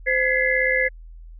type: tone cluster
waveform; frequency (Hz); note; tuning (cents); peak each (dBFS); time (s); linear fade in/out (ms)
sine; 517 / 1691 / 2011 / 2088; C5 / G#6 / B6 / C7; -21 / +31 / +31 / -4; -23; 0.06-0.89; 20
effects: added 41 Hz sine -38 dBFS peak until 1.39 s